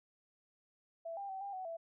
sine tone with pitch steps, 664 / 796 / 766 / 799 / 749 / 664 Hz, E5 / G5 / G5 / G5 / F#5 / E5, +12 / +26 / -40 / +33 / +21 / +12 cents, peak -40 dBFS, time 1.05-1.77 s, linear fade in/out 10 ms, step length 120 ms, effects none

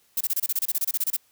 violet noise bursts, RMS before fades -24 dBFS, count 16, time 0.17-1.167 s, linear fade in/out 5 ms, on 37 ms, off 27 ms, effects white hiss -63 dBFS RMS until 1.31 s

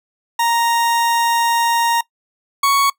40% pulse tone pair in turn, 932.3 / 1114.5 Hz, A#5 / C#6, 0 / +9 cents, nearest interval minor third, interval 309 cents, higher second, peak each -13 / -11 dBFS, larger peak second, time 0.39-2.01 / 2.63-2.9 s, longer first, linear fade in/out 5 ms, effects noise-tail reverb RT60 0.1 s tail -21 dB re dry

